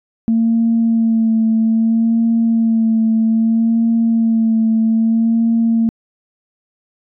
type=tone with vibrato; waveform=sine; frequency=226 Hz; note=A3; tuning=47 cents sharp; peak=-10 dBFS; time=0.28-5.89 s; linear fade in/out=0 ms; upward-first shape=sine; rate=0.62 Hz; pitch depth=24 cents each way; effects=tanh soft clip ceiling -6 dBFS